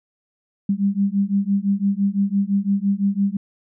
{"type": "beating tone pair", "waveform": "sine", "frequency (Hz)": [196, 201.9], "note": ["G3", "G#3"], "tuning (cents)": [0, -49], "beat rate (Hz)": 5.9, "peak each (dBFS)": -20, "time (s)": [0.69, 3.37], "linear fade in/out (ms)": 5, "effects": []}